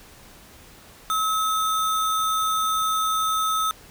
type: tone with sample-and-hold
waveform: sine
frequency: 1289 Hz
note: E6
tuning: 39 cents flat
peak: -20 dBFS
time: 1.1-3.71 s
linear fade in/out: 0 ms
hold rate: 4900 Hz
effects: pink hiss -48 dBFS RMS until 3.9 s